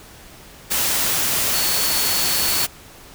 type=tone in noise; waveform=sine; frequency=4423 Hz; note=C#8; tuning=5 cents flat; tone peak=-25 dBFS; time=1.53-2.66 s; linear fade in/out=20 ms; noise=white; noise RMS=-20 dBFS; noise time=0.7-2.67 s; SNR=-8 dB; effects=pink hiss -43 dBFS RMS until 3.14 s